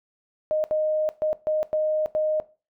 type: tone bursts at uneven times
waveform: sine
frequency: 618 Hz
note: D#5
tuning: 12 cents flat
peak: -20 dBFS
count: 6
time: 0.51-0.64 / 0.71-1.09 / 1.22-1.33 / 1.47-1.63 / 1.73-2.06 / 2.15-2.4 s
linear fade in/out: 0 ms
effects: noise-tail reverb RT60 0.3 s tail -17 dB re dry